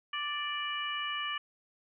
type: harmonic tone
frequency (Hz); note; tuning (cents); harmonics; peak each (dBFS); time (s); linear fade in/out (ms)
587.3; D5; 0; 2 / 3 / 4 / 5; -37 / -39 / -40 / -37; 0.13-1.38; 5
effects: none